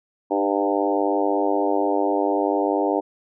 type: harmonic tone with a mistuned harmonic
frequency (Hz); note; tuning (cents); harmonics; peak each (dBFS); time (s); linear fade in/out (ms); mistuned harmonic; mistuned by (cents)
100.4; G2; +42; 3 / 4 / 5 / 6 / 7 / 8 / 9; -24 / -25 / -26 / -27 / -27 / -28 / -29; 0.3-3.01; 20; 4; -18
effects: none